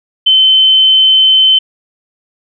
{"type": "tone", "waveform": "sine", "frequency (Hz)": 3070, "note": "G7", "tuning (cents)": -37, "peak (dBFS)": -4, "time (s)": [0.26, 1.59], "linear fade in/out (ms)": 10, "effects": []}